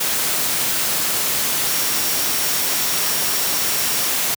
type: tone in noise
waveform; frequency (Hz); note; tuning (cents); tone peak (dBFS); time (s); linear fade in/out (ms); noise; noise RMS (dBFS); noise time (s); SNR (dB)
sine; 5588; F8; 0; -29; 1.66-4.08; 10; white; -20; 0-4.35; -12
effects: high-pass 100 Hz 12 dB/octave